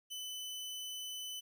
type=tone; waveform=sawtooth; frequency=3010 Hz; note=F#7; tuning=29 cents sharp; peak=-38 dBFS; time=0.1-1.41 s; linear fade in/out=20 ms; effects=12-bit